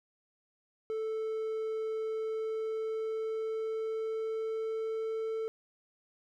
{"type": "tone with pitch glide", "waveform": "triangle", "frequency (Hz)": [440, 444.3], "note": ["A4", "A4"], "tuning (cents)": [0, 17], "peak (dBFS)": -30, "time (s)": [0.9, 5.48], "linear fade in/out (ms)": 0, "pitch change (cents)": 17, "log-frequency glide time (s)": [1.91, 5.35], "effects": []}